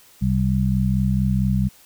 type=harmonic tone; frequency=64.4 Hz; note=C2; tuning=27 cents flat; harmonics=1 / 2 / 3; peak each=-23 / -21 / -20 dBFS; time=0.21-1.69 s; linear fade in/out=20 ms; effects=white hiss -51 dBFS RMS until 1.85 s